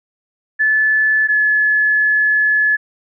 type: tone pair in turn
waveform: sine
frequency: 1735 / 1713.1 Hz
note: A6 / A6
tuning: -25 / -47 cents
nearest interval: unison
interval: 22 cents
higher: first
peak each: -11 dBFS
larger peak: neither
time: 0.59-1.28 / 1.28-2.77 s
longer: second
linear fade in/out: 20 ms
effects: none